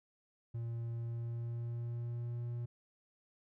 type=tone with pitch glide; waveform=triangle; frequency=116.54 to 119.47 Hz; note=A#2 to A#2; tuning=0 to +43 cents; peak=-35 dBFS; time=0.54-2.66 s; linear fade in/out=10 ms; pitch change=+43 cents; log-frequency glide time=0.95-2.45 s; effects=none